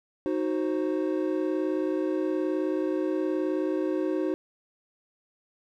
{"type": "chord", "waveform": "triangle", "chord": "C diminished", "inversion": "first", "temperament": "equal with one note detuned", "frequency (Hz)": [311.1, 370, 528.1], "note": ["Eb4", "Gb4", "C5"], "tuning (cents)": [0, 0, 16], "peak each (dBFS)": [-26, -27, -31], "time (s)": [0.26, 4.34], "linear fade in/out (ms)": 0, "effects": []}